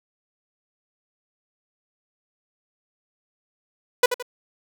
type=tone with echo; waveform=sawtooth; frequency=493.9 Hz; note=B4; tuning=in tune; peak=-8 dBFS; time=4.03-4.06 s; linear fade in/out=5 ms; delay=83 ms; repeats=2; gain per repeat=-9 dB; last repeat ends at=4.226 s; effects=none